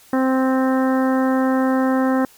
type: harmonic tone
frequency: 261.6 Hz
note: C4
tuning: in tune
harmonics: 1 / 2 / 3 / 4 / 5 / 6 / 7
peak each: -16 / -22 / -26 / -28 / -30 / -32 / -33 dBFS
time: 0.13-2.25 s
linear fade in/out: 2 ms
effects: white hiss -49 dBFS RMS until 2.37 s + MP3 96 kbps